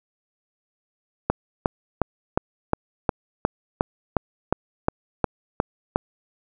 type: click train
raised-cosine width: 1 ms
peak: -4 dBFS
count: 14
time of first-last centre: 1.3-5.959 s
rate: 2.79 Hz
effects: none